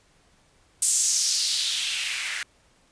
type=noise with band-pass filter sweep; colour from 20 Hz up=blue; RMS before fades=-25 dBFS; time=0.82-2.43 s; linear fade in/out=2 ms; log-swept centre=8200 to 1800 Hz; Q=2.8; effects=pink hiss -61 dBFS RMS until 2.91 s + resampled to 22050 Hz